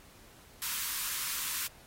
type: high-pass noise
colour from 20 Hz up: white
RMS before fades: -35 dBFS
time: 0.62-1.67 s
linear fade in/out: 2 ms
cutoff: 940 Hz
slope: 96 dB/octave
effects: pink hiss -57 dBFS RMS until 1.86 s + AAC 48 kbps